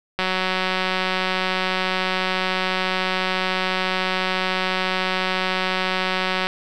click train, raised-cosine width 0.3 ms, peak -6 dBFS, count 1169, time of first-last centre 0.19-6.47 s, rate 186 Hz, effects none

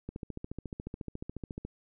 click train, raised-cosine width 3 ms, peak -25 dBFS, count 23, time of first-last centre 0.09-1.65 s, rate 14.1 Hz, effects none

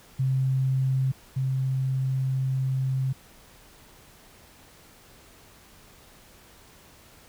sine tone pair in turn, 132.1 / 132.1 Hz, C3 / C3, +17 / +17 cents, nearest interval unison, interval 0 cents, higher neither, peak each -21 / -23 dBFS, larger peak first, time 0.19-1.12 / 1.36-3.13 s, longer second, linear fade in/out 10 ms, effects pink hiss -53 dBFS RMS until 7.28 s

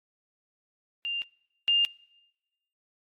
sine tone pair in turn, 2794 / 2808 Hz, F7 / F7, 0 / +9 cents, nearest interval unison, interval 9 cents, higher second, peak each -29 / -20 dBFS, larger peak second, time 1.05-1.22 / 1.68-1.85 s, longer neither, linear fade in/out 0 ms, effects noise-tail reverb RT60 1.0 s tail -25 dB re dry + AAC 48 kbps

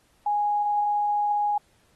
sine tone, 828 Hz, G#5, 5 cents flat, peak -21 dBFS, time 0.26-1.58 s, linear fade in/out 5 ms, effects pink hiss -64 dBFS RMS until 1.95 s + AAC 32 kbps

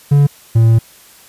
triangle tone pair in turn, 143.2 / 113.66 Hz, D3 / A#2, -43 / -43 cents, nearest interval major third, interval 400 cents, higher first, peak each -4 dBFS, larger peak neither, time 0.11-0.27 / 0.55-0.79 s, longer second, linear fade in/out 10 ms, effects white hiss -43 dBFS RMS until 1.28 s + resampled to 32000 Hz

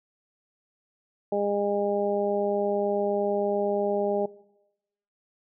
harmonic tone, 203.2 Hz, G#3, 38 cents flat, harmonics 1 / 2 / 3 / 4, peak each -33 / -27 / -27 / -32 dBFS, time 1.32-4.26 s, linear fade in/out 5 ms, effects noise-tail reverb RT60 0.9 s tail -21 dB re dry

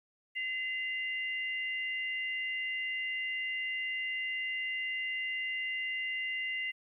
sine tone pair together, 2044 / 2794 Hz, C7 / F7, -41 / 0 cents, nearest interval perfect fourth, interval 541 cents, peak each -34 / -38 dBFS, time 0.35-6.72 s, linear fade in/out 20 ms, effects 12-bit

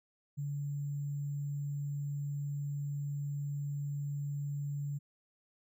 sine tone with sample-and-hold, 143.5 Hz, D3, 40 cents flat, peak -34 dBFS, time 0.37-4.99 s, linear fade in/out 20 ms, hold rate 7350 Hz, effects none

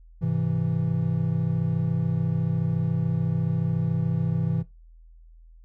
triangle chord, Ab augmented, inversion none, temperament equal, 103.83 / 130.81 / 164.81 Hz, Ab2 / C3 / E3, 0 / 0 / 0 cents, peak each -28 / -25 / -23 dBFS, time 0.21-4.63 s, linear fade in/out 20 ms, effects noise-tail reverb RT60 0.2 s tail -18 dB re dry + added 41 Hz sine -47 dBFS peak until 5.64 s

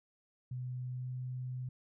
sine tone with pitch glide, 125.9 to 126.92 Hz, B2 to B2, +34 to +48 cents, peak -37 dBFS, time 0.51-1.69 s, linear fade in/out 5 ms, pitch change +14 cents, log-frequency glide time 0.92-1.08 s, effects none

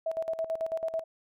sine tone with tremolo, 650 Hz, E5, 24 cents flat, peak -27 dBFS, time 0.06-1.04 s, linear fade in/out 5 ms, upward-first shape square, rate 9.1 Hz, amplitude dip 75%, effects none

